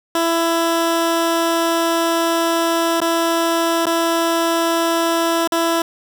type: tone with dropouts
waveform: 15% pulse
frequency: 333.2 Hz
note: E4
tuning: 19 cents sharp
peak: -9 dBFS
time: 0.15-5.82 s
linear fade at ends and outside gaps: 2 ms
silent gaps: 3.003-3.016 / 3.856-3.867 / 5.475-5.521 s
effects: none